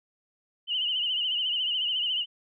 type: tone with vibrato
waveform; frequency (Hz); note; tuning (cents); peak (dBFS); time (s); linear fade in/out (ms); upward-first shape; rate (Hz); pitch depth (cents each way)
sine; 2960; F#7; 0; -25; 0.67-2.26; 50; sine; 14; 76
effects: none